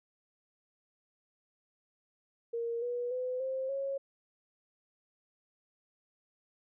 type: tone with pitch steps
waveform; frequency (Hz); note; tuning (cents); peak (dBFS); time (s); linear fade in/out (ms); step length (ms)
sine; 466.2 / 485.4 / 505.5 / 526.3 / 548; A#4 / B4 / B4 / C5 / C#5; 0 / -30 / +40 / +10 / -20; -32; 2.53-3.98; 10; 290
effects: none